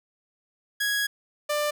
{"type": "tone pair in turn", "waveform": "sawtooth", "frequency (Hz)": [1661.2, 593.3], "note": ["G#6", "D5"], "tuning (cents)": [0, 18], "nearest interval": "octave + tritone", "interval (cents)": 1782, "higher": "first", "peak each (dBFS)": -20, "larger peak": "neither", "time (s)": [[0.8, 1.07], [1.49, 1.71]], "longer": "first", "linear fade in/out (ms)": 10, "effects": []}